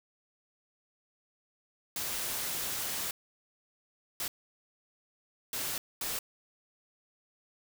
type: noise bursts at uneven times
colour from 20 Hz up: white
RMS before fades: -35 dBFS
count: 4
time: 1.96-3.11 / 4.2-4.28 / 5.53-5.78 / 6.01-6.19 s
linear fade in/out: 2 ms
effects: none